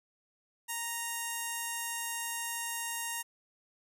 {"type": "tone with notch filter", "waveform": "5% pulse", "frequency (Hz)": 932.3, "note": "A#5", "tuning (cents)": 0, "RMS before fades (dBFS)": -37, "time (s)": [0.68, 3.23], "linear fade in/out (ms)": 20, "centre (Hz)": 4400, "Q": 1.2, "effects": []}